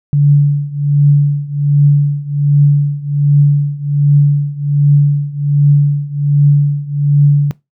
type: tone with tremolo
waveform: sine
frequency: 144.2 Hz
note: D3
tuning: 31 cents flat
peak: -3 dBFS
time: 0.13-7.51 s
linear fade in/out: 0 ms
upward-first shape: triangle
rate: 1.3 Hz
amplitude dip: 90%
effects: noise-tail reverb RT60 0.2 s tail -21 dB re dry